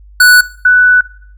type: tone pair in turn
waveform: square / sine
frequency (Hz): 1480 / 1488.1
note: F#6 / F#6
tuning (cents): 0 / +9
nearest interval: unison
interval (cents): 9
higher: second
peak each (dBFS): -3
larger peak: neither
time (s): 0.2-0.41 / 0.65-1.01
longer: second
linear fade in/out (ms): 5
effects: noise-tail reverb RT60 0.6 s tail -20 dB re dry + added 50 Hz sine -35 dBFS peak until 1.37 s